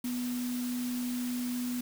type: tone in noise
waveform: sine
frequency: 246.4 Hz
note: B3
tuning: 4 cents flat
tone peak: -31 dBFS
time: 0.04-1.81 s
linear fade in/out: 5 ms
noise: white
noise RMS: -43 dBFS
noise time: 0.04-1.81 s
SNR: +9 dB
effects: none